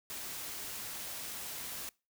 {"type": "noise", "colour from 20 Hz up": "white", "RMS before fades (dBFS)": -42, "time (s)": [0.1, 1.89], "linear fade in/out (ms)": 0, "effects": ["noise-tail reverb RT60 0.3 s tail -24 dB re dry"]}